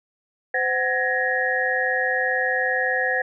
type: tone cluster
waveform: sine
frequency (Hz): 514 / 747 / 1676 / 1871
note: C5 / F#5 / G#6 / A#6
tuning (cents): -31 / +16 / +15 / +6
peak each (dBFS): -26 / -28 / -24 / -24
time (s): 0.54-3.22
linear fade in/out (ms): 5
effects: none